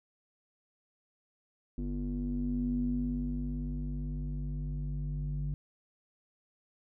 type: tone with low-pass filter sweep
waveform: square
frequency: 49 Hz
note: G1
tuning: in tune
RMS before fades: -34 dBFS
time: 1.78-5.54 s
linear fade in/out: 0 ms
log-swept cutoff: 280 to 170 Hz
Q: 10
effects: none